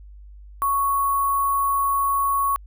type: tone with sample-and-hold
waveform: sine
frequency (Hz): 1108.7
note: C#6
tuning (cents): 0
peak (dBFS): -18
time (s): 0.62-2.56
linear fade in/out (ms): 0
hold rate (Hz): 11025
effects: added 50 Hz sine -40 dBFS peak until 2.66 s